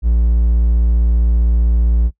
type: tone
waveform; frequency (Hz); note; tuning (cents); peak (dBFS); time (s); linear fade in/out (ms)
triangle; 57.7; A#1; -17; -8; 0.02-2.11; 50
effects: noise-tail reverb RT60 0.1 s tail -21 dB re dry